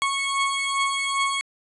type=beating tone pair; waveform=20% pulse; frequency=1100 / 1102.5 Hz; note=C#6 / C#6; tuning=-14 / -10 cents; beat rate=2.5 Hz; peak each=-22 / -19 dBFS; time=0.02-1.41 s; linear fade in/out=0 ms; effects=resampled to 24000 Hz